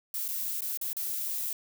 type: noise with dropouts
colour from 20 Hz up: violet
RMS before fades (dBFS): -33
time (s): 0.14-1.53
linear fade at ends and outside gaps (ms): 2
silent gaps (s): 0.281-0.286 / 0.608-0.619 / 0.774-0.813 / 0.931-0.967
effects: none